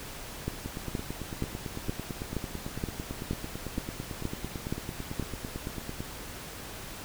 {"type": "two click trains", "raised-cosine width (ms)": 3, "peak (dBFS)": [-22, -17], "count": [49, 11], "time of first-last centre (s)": [[0.66, 6.005], [0.48, 5.197]], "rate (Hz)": [8.98, 2.12], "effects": ["pink hiss -42 dBFS RMS until 7.04 s"]}